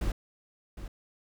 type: noise with echo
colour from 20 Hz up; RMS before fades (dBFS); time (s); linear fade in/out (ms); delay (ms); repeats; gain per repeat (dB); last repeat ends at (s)
brown; -29; 0.01-0.12; 5; 760; 1; -11; 0.88
effects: none